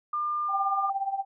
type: tone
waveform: sine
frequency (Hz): 1200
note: D6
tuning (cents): +37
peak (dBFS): -26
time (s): 0.13-0.9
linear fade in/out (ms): 5
type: tone with tremolo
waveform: sine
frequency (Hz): 784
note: G5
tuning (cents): 0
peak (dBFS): -23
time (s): 0.48-1.25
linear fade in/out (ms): 50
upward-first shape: triangle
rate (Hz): 17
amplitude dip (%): 85
effects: none